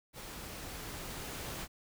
pink noise with level ramp, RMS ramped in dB -46 to -41 dBFS, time 0.13-1.68 s, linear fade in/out 50 ms, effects none

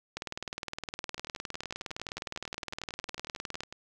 two click trains, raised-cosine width 0.2 ms, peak -18 / -24 dBFS, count 68 / 29, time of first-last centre 0.17-3.606 / 1.18-3.725 s, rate 19.5 / 11 Hz, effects none

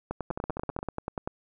two click trains, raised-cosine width 1 ms, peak -17 / -19 dBFS, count 13 / 9, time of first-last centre 0.11-1.275 / 0.31-0.829 s, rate 10.3 / 15.4 Hz, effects none

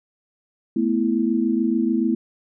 sine chord, A suspended second, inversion none, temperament equal, 220 / 246.9 / 329.6 Hz, A3 / B3 / E4, 0 / 0 / 0 cents, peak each -22 dBFS, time 0.76-2.15 s, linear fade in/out 5 ms, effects none

